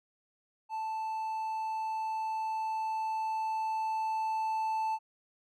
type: tone with level ramp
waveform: triangle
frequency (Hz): 880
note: A5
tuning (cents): 0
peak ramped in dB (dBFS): -31 to -27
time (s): 0.69-4.99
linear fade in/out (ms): 50
effects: none